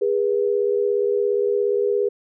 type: tone pair together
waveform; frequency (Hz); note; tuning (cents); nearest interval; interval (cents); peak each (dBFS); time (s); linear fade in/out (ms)
sine; 407.9 / 485.1; G#4 / B4; -31 / -31; minor third; 300; -19 / -22; 0.01-2.09; 10
effects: none